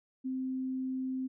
sine tone, 260.2 Hz, C4, 9 cents flat, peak -32 dBFS, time 0.24-1.28 s, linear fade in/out 20 ms, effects none

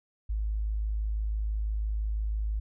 sine tone, 53 Hz, G#1, 36 cents sharp, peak -27 dBFS, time 0.29-2.6 s, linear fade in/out 10 ms, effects none

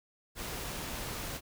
pink noise, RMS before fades -39 dBFS, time 0.35-1.41 s, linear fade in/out 50 ms, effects none

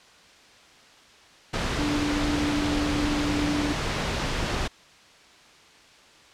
sine tone in noise, 293.7 Hz, D4, in tune, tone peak -25 dBFS, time 1.78-3.73 s, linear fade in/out 10 ms, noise pink, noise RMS -27 dBFS, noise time 1.53-4.68 s, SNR -1 dB, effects white hiss -52 dBFS RMS until 6.33 s + low-pass 5000 Hz 12 dB/octave

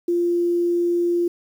sine tone, 346.7 Hz, F4, 13 cents flat, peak -17 dBFS, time 0.08-1.28 s, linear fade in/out 5 ms, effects 8-bit

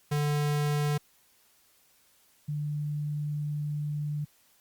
square / sine tone pair in turn, 147.3 / 148.24 Hz, D3 / D3, +6 / +17 cents, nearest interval unison, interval 11 cents, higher second, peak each -26 / -29 dBFS, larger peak first, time 0.11-0.98 / 2.48-4.25 s, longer second, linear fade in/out 10 ms, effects white hiss -64 dBFS RMS until 4.6 s + Opus 48 kbps

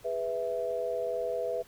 sine chord, E major, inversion first, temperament just, 412 / 494.4 / 659.3 Hz, G#4 / B4 / E5, -14 / +2 / 0 cents, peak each -38 / -32 / -33 dBFS, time 0.04-1.63 s, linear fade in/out 20 ms, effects pink hiss -57 dBFS RMS until 1.67 s

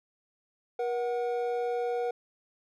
triangle tone pair together, 478.1 / 740 Hz, A#4 / F#5, +44 / 0 cents, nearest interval minor sixth, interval 756 cents, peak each -27 / -32 dBFS, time 0.79-2.11 s, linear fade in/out 5 ms, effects none

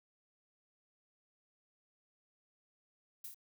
violet noise with echo, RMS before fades -45 dBFS, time 3.24-3.27 s, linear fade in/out 5 ms, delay 25 ms, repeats 3, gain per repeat -3 dB, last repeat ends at 3.345 s, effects none

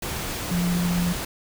sine tone in noise, 175.6 Hz, F3, 10 cents sharp, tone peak -21 dBFS, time 0.51-1.13 s, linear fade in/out 5 ms, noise pink, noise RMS -30 dBFS, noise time 0.02-1.25 s, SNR +6 dB, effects none

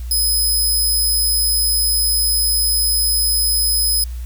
10% pulse tone, 5070 Hz, D#8, 32 cents sharp, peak -9 dBFS, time 0.11-4.04 s, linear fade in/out 2 ms, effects added 60 Hz sine -24 dBFS peak until 4.25 s + white hiss -46 dBFS RMS until 4.25 s

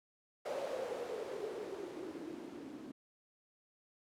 violet noise with low-pass filter sweep, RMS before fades -43 dBFS, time 0.45-2.92 s, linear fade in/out 10 ms, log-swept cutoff 570 to 270 Hz, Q 6.2, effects none

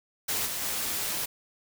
white noise with level steps, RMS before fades -29 / -33 / -31 dBFS, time 0.28-1.26 s, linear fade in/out 10 ms, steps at 0.45 / 0.61 s, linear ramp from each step 20 ms, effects none

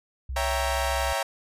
sine tone with vibrato, 64.9 Hz, C2, 13 cents flat, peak -29 dBFS, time 0.29-1.13 s, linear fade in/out 5 ms, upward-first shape square, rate 13 Hz, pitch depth 20 cents each way
sawtooth chord, C# diminished seventh, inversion none, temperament equal, 554.4 / 659.3 / 784 / 932.3 Hz, C#5 / E5 / G5 / Bb5, 0 / 0 / 0 / 0 cents, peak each -27 dBFS, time 0.36-1.23 s, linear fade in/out 5 ms
effects resampled to 32000 Hz

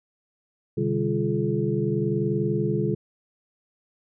sine tone cluster, 128.5 / 149.2 / 199.5 / 346.1 / 426.3 Hz, C3 / D3 / G3 / F4 / G#4, -31 / +28 / +31 / -16 / +45 cents, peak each -28 dBFS, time 0.77-2.95 s, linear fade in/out 10 ms, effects none

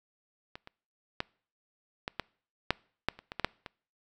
clicks, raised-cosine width 0.3 ms, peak -26 / -30 / -14 / -17 / -15 / -8 / -10 / -30 / -22 / -17 / -9 / -24 dBFS, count 12, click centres 0.555 / 0.674 / 1.204 / 2.079 / 2.197 / 2.706 / 3.086 / 3.19 / 3.319 / 3.397 / 3.446 / 3.662 s, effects noise-tail reverb RT60 0.5 s tail -25 dB re dry

